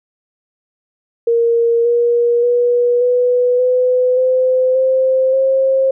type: tone with pitch steps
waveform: sine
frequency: 466.2 / 475.2 / 484.3 / 493.6 / 503.1 / 512.8 / 522.7 / 532.7 Hz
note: A#4 / A#4 / B4 / B4 / B4 / C5 / C5 / C5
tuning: 0 / +33 / -34 / -1 / +32 / -35 / -2 / +31 cents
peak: -10 dBFS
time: 1.27-5.91 s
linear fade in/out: 5 ms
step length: 580 ms
effects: none